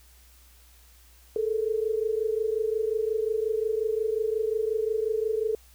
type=tone pair together; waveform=sine; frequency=430 / 455.6 Hz; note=A4 / A#4; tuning=-40 / -40 cents; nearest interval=minor second; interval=100 cents; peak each=-26 / -28 dBFS; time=1.36-5.55 s; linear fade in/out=2 ms; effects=added 60 Hz sine -54 dBFS peak until 5.74 s + white hiss -58 dBFS RMS until 5.74 s